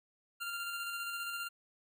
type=tone with tremolo; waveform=25% pulse; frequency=1391 Hz; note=F6; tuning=7 cents flat; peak=-33 dBFS; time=0.4-1.49 s; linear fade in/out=20 ms; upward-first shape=square; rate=15 Hz; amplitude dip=25%; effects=none